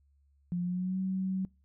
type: tone with pitch glide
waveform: sine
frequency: 176.2 to 188.85 Hz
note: F3 to F#3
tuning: +16 to +36 cents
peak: -29 dBFS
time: 0.52-1.45 s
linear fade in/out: 0 ms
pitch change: +120 cents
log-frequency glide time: 0.62-0.99 s
effects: noise-tail reverb RT60 0.3 s tail -26 dB re dry + added 70 Hz sine -64 dBFS peak until 1.64 s